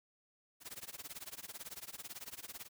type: noise with tremolo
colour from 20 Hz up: white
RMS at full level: -45 dBFS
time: 0.6-2.69 s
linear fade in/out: 50 ms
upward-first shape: sine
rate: 18 Hz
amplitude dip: 95%
effects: none